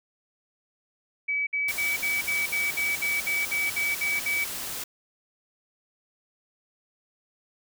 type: tone bursts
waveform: sine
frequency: 2286 Hz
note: D7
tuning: 47 cents flat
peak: -24 dBFS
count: 13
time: 1.28-4.446 s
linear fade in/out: 10 ms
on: 190 ms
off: 58 ms
type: noise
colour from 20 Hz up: white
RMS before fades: -34 dBFS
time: 1.68-4.84 s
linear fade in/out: 5 ms
effects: none